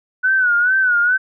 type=tone with vibrato; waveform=sine; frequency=1481 Hz; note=F#6; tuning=1 cent sharp; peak=-12 dBFS; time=0.23-1.18 s; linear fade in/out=20 ms; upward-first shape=sine; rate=2.3 Hz; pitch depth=88 cents each way; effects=none